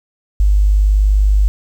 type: tone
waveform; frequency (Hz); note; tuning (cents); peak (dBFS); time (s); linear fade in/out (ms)
sine; 50.4; G1; +49; -8; 0.4-1.48; 0
effects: 7-bit